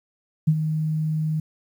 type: tone with ADSR envelope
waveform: sine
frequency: 156 Hz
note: D#3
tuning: 5 cents sharp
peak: -12 dBFS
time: 0.47-1.4 s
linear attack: 12 ms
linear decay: 59 ms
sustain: -9 dB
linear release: 4 ms
effects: 9-bit